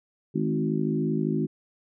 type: harmonic tone with a mistuned harmonic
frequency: 52.7 Hz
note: G#1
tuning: 26 cents sharp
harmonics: 3 / 4 / 5 / 6 / 7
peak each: -28 / -29 / -30 / -31 / -31 dBFS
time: 0.34-1.47 s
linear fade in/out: 20 ms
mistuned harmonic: 4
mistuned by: +18 cents
effects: none